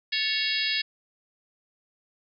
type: harmonic tone with a mistuned harmonic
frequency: 552 Hz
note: C#5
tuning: 7 cents flat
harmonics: 3 / 4 / 5 / 6 / 7 / 8 / 9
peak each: -32 / -32 / -32 / -32 / -32 / -32 / -32 dBFS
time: 0.12-0.82 s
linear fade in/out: 10 ms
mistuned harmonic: 3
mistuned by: +89 cents
effects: none